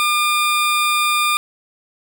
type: tone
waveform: 20% pulse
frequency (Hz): 1205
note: D6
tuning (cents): +44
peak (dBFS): -10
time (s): 0-1.37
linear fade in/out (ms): 0
effects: none